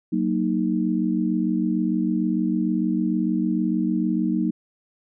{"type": "chord", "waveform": "sine", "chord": "D# minor", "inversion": "first", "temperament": "just", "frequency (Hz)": [186.68, 233.3, 311.1], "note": ["F#3", "A#3", "D#4"], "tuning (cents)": [16, 2, 0], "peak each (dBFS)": -24, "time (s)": [0.12, 4.51], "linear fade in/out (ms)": 10, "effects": []}